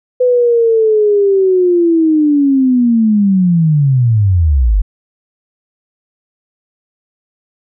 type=linear sweep; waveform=sine; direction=down; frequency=504 to 43.65 Hz; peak=-7 dBFS; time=0.2-4.82 s; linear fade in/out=10 ms; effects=none